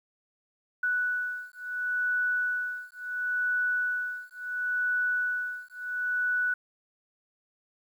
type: beating tone pair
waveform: sine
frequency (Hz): 1480 / 1480.72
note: F#6 / F#6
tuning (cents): 0 / +1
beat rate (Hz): 0.72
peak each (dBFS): -30 / -30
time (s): 0.83-6.54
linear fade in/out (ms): 5
effects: 10-bit